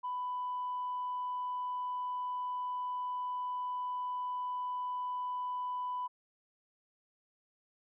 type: tone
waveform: sine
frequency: 995 Hz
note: B5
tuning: 13 cents sharp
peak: -33 dBFS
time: 0.03-6.08 s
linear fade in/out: 20 ms
effects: tanh soft clip ceiling -30 dBFS